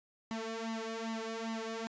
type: tone with flanger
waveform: sawtooth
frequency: 224.9 Hz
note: A3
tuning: 38 cents sharp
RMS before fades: -39 dBFS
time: 0.31-1.87 s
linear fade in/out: 0 ms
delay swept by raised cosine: 0.99 to 2.79 ms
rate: 2.5 Hz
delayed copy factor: +0.85
effects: resampled to 16000 Hz